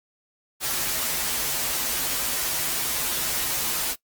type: noise with comb filter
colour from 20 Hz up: white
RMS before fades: -26 dBFS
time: 0.6-3.96 s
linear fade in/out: 50 ms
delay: 10 ms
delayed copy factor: -0.95
effects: noise-tail reverb RT60 0.1 s tail -19 dB re dry + Opus 48 kbps